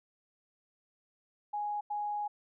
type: tone bursts at uneven times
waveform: sine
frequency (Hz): 830.6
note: G#5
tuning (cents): 0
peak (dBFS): -32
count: 2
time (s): 1.53-1.81 / 1.9-2.28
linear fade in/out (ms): 10
effects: none